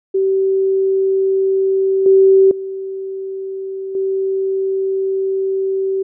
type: tone with level steps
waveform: sine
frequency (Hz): 385.1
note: G4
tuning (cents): -31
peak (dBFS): -12 / -6 / -22 / -15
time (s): 0.14-6.03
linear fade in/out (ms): 10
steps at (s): 2.06 / 2.51 / 3.95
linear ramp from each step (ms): 2
effects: none